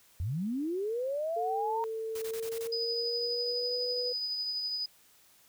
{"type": "linear sweep", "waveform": "sine", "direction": "up", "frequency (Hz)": [74.7, 932.3], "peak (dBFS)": -30, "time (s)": [0.2, 1.84], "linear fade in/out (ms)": 0}
{"type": "tone with pitch glide", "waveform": "sine", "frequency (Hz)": [445.1, 491], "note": ["A4", "B4"], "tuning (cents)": [20, -10], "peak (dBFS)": -33, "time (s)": [1.36, 4.13], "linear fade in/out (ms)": 10, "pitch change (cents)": 170, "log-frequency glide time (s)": [2.2, 3.77]}
{"type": "noise bursts", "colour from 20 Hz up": "white", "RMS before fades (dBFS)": -44, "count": 6, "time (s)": [2.15, 2.675], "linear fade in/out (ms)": 5, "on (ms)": 70, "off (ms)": 21}
{"type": "tone with tremolo", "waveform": "sine", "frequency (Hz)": 4976, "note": "D#8", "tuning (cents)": -1, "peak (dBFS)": -30, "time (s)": [2.72, 4.86], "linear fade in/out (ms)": 5, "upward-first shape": "triangle", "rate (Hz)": 12, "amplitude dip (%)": 35}
{"effects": ["white hiss -62 dBFS RMS until 5.48 s"]}